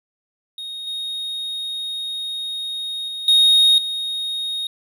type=tone with level steps; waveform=triangle; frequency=3729 Hz; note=A#7; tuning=in tune; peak=-27 / -23 / -25 / -9 / -21 dBFS; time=0.58-4.67 s; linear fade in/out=2 ms; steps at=0.87 / 3.08 / 3.28 / 3.78 s; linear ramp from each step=2 ms; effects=none

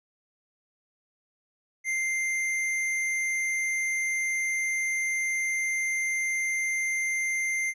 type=tone with hard clipping; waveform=triangle; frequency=2093 Hz; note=C7; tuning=in tune; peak=-27 dBFS; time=1.84-7.74 s; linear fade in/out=50 ms; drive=18 dB; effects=low-pass 11000 Hz 12 dB/octave

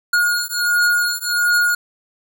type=beating tone pair; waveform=square; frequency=1435 / 1436.4 Hz; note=F6 / F6; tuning=+47 / +48 cents; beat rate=1.4 Hz; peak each=-19 dBFS; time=0.13-1.75 s; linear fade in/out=5 ms; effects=none

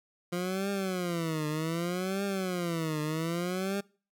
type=tone with vibrato; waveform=20% pulse; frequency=173.9 Hz; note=F3; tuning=7 cents flat; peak=-25 dBFS; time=0.32-3.81 s; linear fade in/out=10 ms; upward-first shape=triangle; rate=0.65 Hz; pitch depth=250 cents each way; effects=noise-tail reverb RT60 0.4 s tail -24 dB re dry

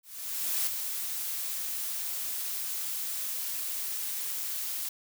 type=noise with ADSR envelope; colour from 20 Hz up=blue; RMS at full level=-28 dBFS; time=0.03-4.89 s; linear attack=640 ms; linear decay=4 ms; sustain=-6 dB; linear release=5 ms; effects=none

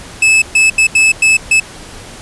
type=tone bursts at uneven times; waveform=45% pulse; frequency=2607 Hz; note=E7; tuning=20 cents flat; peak=-6 dBFS; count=6; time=0.22-0.42 / 0.55-0.7 / 0.78-0.87 / 0.95-1.12 / 1.22-1.37 / 1.51-1.6 s; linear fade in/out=5 ms; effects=pink hiss -32 dBFS RMS until 2.21 s + resampled to 24000 Hz

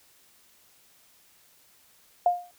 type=tone with exponential decay; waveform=sine; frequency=708 Hz; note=F5; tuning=23 cents sharp; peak=-15 dBFS; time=2.26-2.51 s; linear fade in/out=2 ms; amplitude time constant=54 ms; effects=white hiss -60 dBFS RMS until 2.58 s

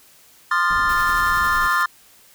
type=chord; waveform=triangle; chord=F dominant seventh; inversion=second; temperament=equal with one note detuned; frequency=1046.5 / 1221 / 1396.9 / 1760 Hz; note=C6 / Eb6 / F6 / A6; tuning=0 / -33 / 0 / 0 cents; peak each=-20 dBFS; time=0.51-1.86 s; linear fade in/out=5 ms
type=noise; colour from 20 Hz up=brown; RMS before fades=-33 dBFS; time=0.7-1.68 s; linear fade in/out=5 ms
type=noise with tremolo; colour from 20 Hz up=white; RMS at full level=-35 dBFS; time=0.89-1.83 s; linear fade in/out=2 ms; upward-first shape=sine; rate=11 Hz; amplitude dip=35%
effects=white hiss -51 dBFS RMS until 2.34 s

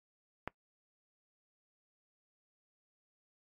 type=click; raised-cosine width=0.5 ms; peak=-21 dBFS; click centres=0.476 s; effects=noise-tail reverb RT60 0.1 s tail -23 dB re dry + AAC 48 kbps

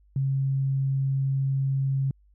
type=tone; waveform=sine; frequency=135.6 Hz; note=C#3; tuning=38 cents flat; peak=-22 dBFS; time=0.16-2.11 s; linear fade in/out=2 ms; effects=added 50 Hz sine -56 dBFS peak until 2.34 s

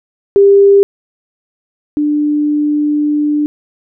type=tone pair in turn; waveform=sine; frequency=398.5 / 296.7 Hz; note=G4 / D4; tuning=+28 / +18 cents; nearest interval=perfect fourth; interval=510 cents; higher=first; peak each=-3 / -10 dBFS; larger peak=first; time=0.36-0.83 / 1.97-3.46 s; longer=second; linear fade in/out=0 ms; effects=none

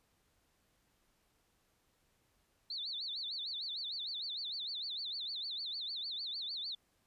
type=tone with vibrato; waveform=sine; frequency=3988 Hz; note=B7; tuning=16 cents sharp; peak=-38 dBFS; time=2.7-6.75 s; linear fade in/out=5 ms; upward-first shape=sine; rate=6.6 Hz; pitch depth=240 cents each way; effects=pink hiss -75 dBFS RMS until 7.06 s + resampled to 32000 Hz

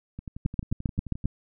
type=two click trains; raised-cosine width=5 ms; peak=-24 / -13 dBFS; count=13 / 7; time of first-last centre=0.19-1.243 / 0.46-1.256 s; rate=11.4 / 7.54 Hz; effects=none

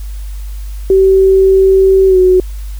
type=tone with pitch glide; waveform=sine; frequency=383.5 to 368.9 Hz; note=G4 to F#4; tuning=-38 to -5 cents; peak=-4 dBFS; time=0.9-2.4 s; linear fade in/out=2 ms; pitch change=-67 cents; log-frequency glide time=2.07-2.18 s; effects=added 50 Hz sine -20 dBFS peak until 2.79 s + white hiss -41 dBFS RMS until 2.79 s

